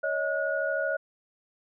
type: tone cluster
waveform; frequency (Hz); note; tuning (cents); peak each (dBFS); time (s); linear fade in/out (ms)
sine; 559 / 632 / 1450; C#5 / D#5 / F#6; +14 / +27 / -35; -30; 0.03-0.97; 10
effects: none